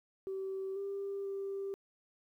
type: tone with pitch steps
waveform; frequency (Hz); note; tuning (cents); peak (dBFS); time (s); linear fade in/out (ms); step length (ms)
sine; 384.4 / 396.3 / 393.1; G4 / G4 / G4; -34 / +19 / +5; -35; 0.27-1.74; 0; 490
effects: tanh soft clip ceiling -32 dBFS + 12-bit